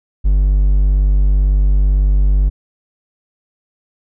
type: tone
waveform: triangle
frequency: 49 Hz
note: G1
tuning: in tune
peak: -7 dBFS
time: 0.24-2.5 s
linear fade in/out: 20 ms
effects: none